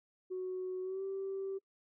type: tone with pitch glide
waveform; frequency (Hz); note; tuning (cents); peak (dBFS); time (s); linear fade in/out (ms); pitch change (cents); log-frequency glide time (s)
sine; 370 to 387.9; F#4 to G4; 0 to -18; -35; 0.3-1.59; 20; +82; 0.82-1.03
effects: noise-tail reverb RT60 0.1 s tail -25 dB re dry + tanh soft clip ceiling -32 dBFS